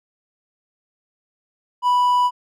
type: tone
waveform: triangle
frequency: 986 Hz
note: B5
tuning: 3 cents flat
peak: -12 dBFS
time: 1.82-2.31 s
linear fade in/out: 50 ms
effects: none